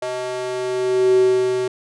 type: tone with high-pass filter sweep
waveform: square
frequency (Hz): 126.2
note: B2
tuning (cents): +38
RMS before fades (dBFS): -19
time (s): 0.02-1.68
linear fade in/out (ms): 5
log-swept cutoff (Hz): 540 to 320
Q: 8.9
effects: resampled to 22050 Hz